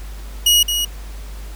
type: tone with echo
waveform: sawtooth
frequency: 2900 Hz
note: F#7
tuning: 35 cents flat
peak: -7 dBFS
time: 0.46-0.63 s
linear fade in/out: 5 ms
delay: 220 ms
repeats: 1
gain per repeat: -7 dB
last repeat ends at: 0.85 s
effects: added 50 Hz sine -29 dBFS peak until 1.55 s + pink hiss -42 dBFS RMS until 1.55 s